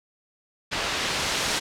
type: noise with low-pass filter sweep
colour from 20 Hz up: white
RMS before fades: -27 dBFS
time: 0.71-1.6 s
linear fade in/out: 20 ms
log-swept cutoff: 3400 to 6000 Hz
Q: 0.74
effects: none